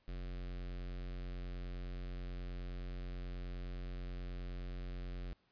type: tone with notch filter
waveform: square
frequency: 44.73 Hz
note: F1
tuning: 42 cents sharp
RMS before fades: -43 dBFS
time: 0.08-5.33 s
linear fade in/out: 0 ms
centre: 920 Hz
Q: 1.7
effects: pink hiss -75 dBFS RMS until 5.51 s + resampled to 11025 Hz